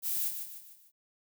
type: noise with echo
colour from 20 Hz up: violet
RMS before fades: -32 dBFS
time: 0.02-0.32 s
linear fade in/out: 50 ms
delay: 150 ms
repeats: 4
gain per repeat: -7 dB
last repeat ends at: 0.92 s
effects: none